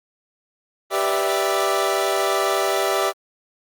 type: chord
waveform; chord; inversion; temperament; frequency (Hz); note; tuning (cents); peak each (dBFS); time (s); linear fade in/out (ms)
25% pulse; E minor seventh; first; equal; 392 / 493.9 / 587.3 / 659.3; G4 / B4 / D5 / E5; 0 / 0 / 0 / 0; -19 / -25 / -21 / -20; 0.9-3.13; 50
effects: Opus 24 kbps